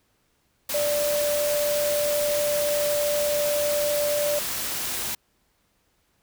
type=tone in noise; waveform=sine; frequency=587.3 Hz; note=D5; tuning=in tune; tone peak=-22 dBFS; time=0.74-4.39 s; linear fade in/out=5 ms; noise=white; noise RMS=-29 dBFS; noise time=0.69-5.15 s; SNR=+4 dB; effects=pink hiss -68 dBFS RMS until 6.22 s